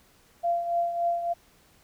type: tone with tremolo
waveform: sine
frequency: 688 Hz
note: F5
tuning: 26 cents flat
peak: -21 dBFS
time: 0.43-1.34 s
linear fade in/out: 20 ms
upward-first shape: triangle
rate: 3.5 Hz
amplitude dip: 65%
effects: pink hiss -60 dBFS RMS until 1.83 s